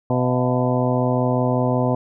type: harmonic tone with a mistuned harmonic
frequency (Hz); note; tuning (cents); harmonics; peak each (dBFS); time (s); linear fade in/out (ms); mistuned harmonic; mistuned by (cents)
125.8; B2; +32; 1 / 2 / 3 / 4 / 5 / 6 / 7 / 8; -21 / -22 / -28 / -25 / -25 / -29 / -29 / -31; 0.1-1.95; 2; 6; -96
effects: none